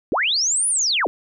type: linear two-way sweep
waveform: sine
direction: up then down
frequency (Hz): 204 to 10000 to 232.2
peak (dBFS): -17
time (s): 0.12-1.07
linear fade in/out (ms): 0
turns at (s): 0.68
effects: none